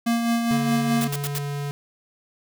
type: tone with tremolo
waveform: square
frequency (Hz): 233.1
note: A#3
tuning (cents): 0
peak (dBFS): -19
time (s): 0.06-1.08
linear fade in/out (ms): 10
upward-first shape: sine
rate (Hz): 4.8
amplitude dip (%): 40
type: tone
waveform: square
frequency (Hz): 143.1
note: D3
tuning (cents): -45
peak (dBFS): -27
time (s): 0.51-1.71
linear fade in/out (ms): 0
type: noise bursts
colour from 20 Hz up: white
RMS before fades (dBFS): -29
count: 4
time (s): 1.01-1.385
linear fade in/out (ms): 2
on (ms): 36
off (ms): 77
effects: none